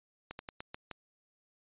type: slowing click train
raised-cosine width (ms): 0.3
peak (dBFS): -25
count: 6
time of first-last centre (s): 0.31-0.913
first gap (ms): 81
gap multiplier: 1.2
effects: resampled to 8000 Hz